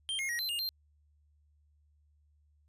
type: tone with pitch steps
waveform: square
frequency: 3166 / 2148 / 1895 / 4088 / 2833 / 4169 Hz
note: G7 / C7 / A#6 / C8 / F7 / C8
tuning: +17 / +45 / +28 / -41 / +24 / -7 cents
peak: -33 dBFS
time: 0.09-0.69 s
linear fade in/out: 0 ms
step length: 100 ms
effects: added 74 Hz sine -65 dBFS peak until 2.68 s + resampled to 32000 Hz